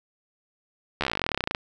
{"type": "slowing click train", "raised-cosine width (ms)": 0.3, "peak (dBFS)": -9, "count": 24, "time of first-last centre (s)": [1.01, 1.549], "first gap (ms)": 13, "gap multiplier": 1.05, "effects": []}